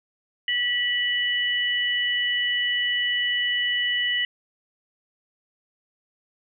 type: tone pair together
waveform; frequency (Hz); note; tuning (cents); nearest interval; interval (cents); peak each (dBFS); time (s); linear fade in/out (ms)
sine; 1945.2 / 2960; B6 / F#7; -27 / 0; perfect fifth; 727; -24; 0.48-4.25; 2
effects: none